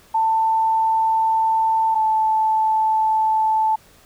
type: tone pair in turn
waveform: sine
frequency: 890 / 875.7 Hz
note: A5 / A5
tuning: +20 / -8 cents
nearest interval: unison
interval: 28 cents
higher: first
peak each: -15 / -15 dBFS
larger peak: neither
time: 0.14-1.95 / 1.95-3.76 s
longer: neither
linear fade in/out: 10 ms
effects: pink hiss -51 dBFS RMS until 4.05 s